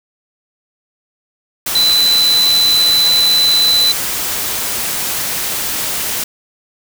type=tone in noise; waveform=sine; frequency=4008 Hz; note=B7; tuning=25 cents sharp; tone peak=-9 dBFS; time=1.75-3.92 s; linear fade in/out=5 ms; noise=white; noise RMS=-19 dBFS; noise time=1.66-6.24 s; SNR=+7 dB; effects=none